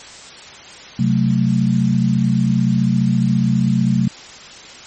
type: chord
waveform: sine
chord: F# diminished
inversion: second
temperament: equal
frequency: 130.81 / 185 / 220 Hz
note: C3 / F#3 / A3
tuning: 0 / 0 / 0 cents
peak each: -17 dBFS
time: 0.99-4.08 s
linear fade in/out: 5 ms
effects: white hiss -37 dBFS RMS until 4.86 s + MP3 32 kbps